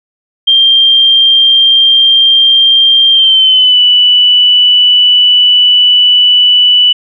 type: tone with pitch glide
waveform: sine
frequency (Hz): 3181 to 2968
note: G7 to F#7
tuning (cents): +25 to +5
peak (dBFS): -3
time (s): 0.47-6.93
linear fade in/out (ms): 10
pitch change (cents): -120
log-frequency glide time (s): 3.12-3.8
effects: none